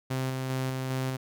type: tone with tremolo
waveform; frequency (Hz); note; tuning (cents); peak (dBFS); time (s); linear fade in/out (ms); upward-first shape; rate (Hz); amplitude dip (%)
sawtooth; 130.8; C3; 0; -24; 0.1-1.17; 10; square; 2.5; 25
effects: none